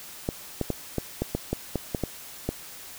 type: clicks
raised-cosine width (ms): 2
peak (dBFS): -12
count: 11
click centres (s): 0.289 / 0.613 / 0.703 / 0.983 / 1.22 / 1.35 / 1.53 / 1.757 / 1.948 / 2.037 / 2.49
effects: white hiss -43 dBFS RMS until 2.98 s